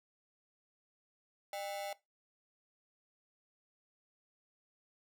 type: ring-modulated tone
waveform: 45% pulse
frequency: 700 Hz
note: F5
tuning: 4 cents sharp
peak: -36 dBFS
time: 1.53-1.93 s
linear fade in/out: 2 ms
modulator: 96.6 Hz
effects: noise-tail reverb RT60 0.2 s tail -18 dB re dry